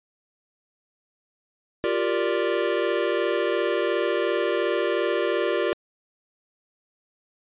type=chord; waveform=square; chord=G minor seventh; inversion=third; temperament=equal; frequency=349.2 / 392 / 466.2 / 587.3 Hz; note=F4 / G4 / Bb4 / D5; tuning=0 / 0 / 0 / 0 cents; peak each=-28 dBFS; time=1.84-5.73 s; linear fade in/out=0 ms; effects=resampled to 8000 Hz